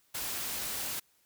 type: noise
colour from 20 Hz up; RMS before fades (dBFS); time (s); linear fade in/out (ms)
white; -36; 0.14-1; 10
effects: white hiss -69 dBFS RMS until 1.25 s